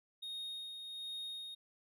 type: tone with tremolo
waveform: triangle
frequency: 3718 Hz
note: A#7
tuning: 5 cents flat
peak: -39 dBFS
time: 0.22-1.55 s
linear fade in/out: 10 ms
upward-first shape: sine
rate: 1.3 Hz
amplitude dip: 40%
effects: none